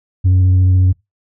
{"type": "tone with vibrato", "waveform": "sine", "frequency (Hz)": 92.3, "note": "F#2", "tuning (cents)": -4, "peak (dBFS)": -5, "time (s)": [0.24, 0.93], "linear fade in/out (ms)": 20, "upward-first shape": "triangle", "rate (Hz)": 14, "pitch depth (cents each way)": 15, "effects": ["noise-tail reverb RT60 0.2 s tail -25 dB re dry", "tanh soft clip ceiling -7 dBFS"]}